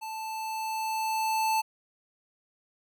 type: tone with level ramp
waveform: square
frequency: 880 Hz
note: A5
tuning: in tune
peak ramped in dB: -36 to -24 dBFS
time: 0.01-1.62 s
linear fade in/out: 20 ms
effects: none